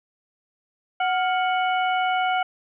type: harmonic tone with a mistuned harmonic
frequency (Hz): 740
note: F#5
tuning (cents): 0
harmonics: 1 / 2 / 3 / 4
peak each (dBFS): -21 / -27 / -31 / -33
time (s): 1-2.43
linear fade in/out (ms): 5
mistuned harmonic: 2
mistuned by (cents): -90
effects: none